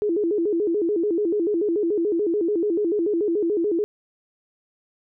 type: tone with vibrato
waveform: sine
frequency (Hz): 374.9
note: F#4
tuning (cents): +23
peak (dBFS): -19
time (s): 0.02-3.84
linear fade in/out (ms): 0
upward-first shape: square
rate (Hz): 6.9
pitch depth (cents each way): 190
effects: none